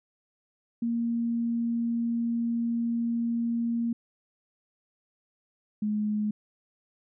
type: tone pair in turn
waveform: sine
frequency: 233.4 / 211.1 Hz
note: A#3 / G#3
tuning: +2 / +29 cents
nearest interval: major second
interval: 173 cents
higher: first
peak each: -25 / -25 dBFS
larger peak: neither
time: 0.82-3.93 / 5.82-6.31 s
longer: first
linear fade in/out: 5 ms
effects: none